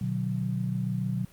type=chord; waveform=sine; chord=B minor; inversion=none; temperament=equal with one note detuned; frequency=123.47 / 150.09 / 185 Hz; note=B2 / D3 / F#3; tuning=0 / +38 / 0 cents; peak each=-30 / -34 / -30 dBFS; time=0.01-1.25 s; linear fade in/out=5 ms; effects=pink hiss -56 dBFS RMS until 1.32 s + Opus 48 kbps